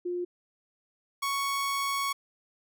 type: tone pair in turn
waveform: sine / sawtooth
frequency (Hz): 354.3 / 1110.9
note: F4 / C#6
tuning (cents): +25 / +3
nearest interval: octave + minor sixth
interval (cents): 1978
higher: second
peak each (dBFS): -29 / -24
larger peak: second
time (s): 0.05-0.25 / 1.22-2.13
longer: second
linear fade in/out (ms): 10
effects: none